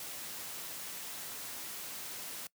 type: noise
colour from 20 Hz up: white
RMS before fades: -43 dBFS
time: 0-2.47 s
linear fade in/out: 2 ms
effects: noise-tail reverb RT60 0.1 s tail -22 dB re dry + high-pass 100 Hz 12 dB/octave